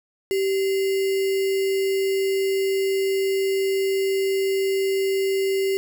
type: tone with sample-and-hold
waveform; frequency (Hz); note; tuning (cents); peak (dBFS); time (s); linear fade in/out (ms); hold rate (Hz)
sine; 387.9; G4; -18; -19; 0.31-5.77; 0; 2450
effects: none